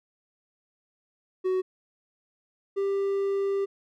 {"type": "tone pair in turn", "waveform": "triangle", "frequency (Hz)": [372.7, 394.9], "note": ["F#4", "G4"], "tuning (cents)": [13, 13], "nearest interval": "minor second", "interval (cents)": 100, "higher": "second", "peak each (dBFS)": [-21, -22], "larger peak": "first", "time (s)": [[1.44, 1.62], [2.76, 3.66]], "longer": "second", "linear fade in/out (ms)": 20, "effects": []}